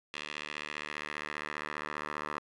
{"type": "tone with band-pass filter sweep", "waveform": "10% pulse", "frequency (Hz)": 75, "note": "D2", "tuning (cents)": 37, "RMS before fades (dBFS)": -40, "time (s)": [0.14, 2.39], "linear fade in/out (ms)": 0, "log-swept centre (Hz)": [2800, 1300], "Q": 1.8, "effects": ["resampled to 22050 Hz", "10-bit"]}